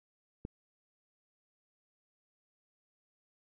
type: click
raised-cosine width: 3 ms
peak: -26 dBFS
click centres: 0.451 s
effects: none